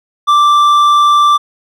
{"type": "tone with hard clipping", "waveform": "sine", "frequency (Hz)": 1174.7, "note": "D6", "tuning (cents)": 0, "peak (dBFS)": -7, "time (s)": [0.27, 1.38], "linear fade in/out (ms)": 20, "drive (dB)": 6, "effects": []}